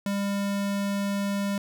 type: tone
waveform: square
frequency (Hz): 200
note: G3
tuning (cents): +35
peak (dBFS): -26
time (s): 0.06-1.58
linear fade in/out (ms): 2
effects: none